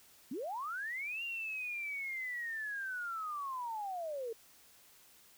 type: linear two-way sweep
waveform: sine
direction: up then down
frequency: 216.3 to 2800 to 438.2 Hz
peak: -37 dBFS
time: 0.31-4.33 s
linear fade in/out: 5 ms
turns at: 1.23 s
effects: white hiss -62 dBFS RMS until 5.37 s